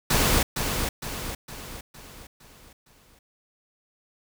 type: noise with echo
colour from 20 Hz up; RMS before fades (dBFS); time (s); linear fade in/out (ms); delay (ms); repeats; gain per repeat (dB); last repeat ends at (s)
pink; -21; 0.1-0.43; 5; 460; 6; -6; 3.19
effects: none